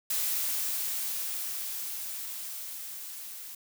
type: noise with level ramp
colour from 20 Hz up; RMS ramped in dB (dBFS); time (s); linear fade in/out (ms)
blue; -29 to -43; 0.1-3.55; 5
effects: none